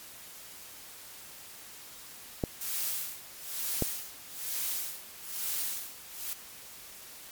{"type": "clicks", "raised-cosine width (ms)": 2, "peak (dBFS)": -14, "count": 2, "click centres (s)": [2.438, 3.823]}
{"type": "noise with tremolo", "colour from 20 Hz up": "blue", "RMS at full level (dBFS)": -32, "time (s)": [2.61, 6.33], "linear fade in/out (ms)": 0, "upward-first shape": "sine", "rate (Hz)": 1.1, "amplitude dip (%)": 100}
{"effects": ["white hiss -48 dBFS RMS until 7.31 s", "MP3 96 kbps"]}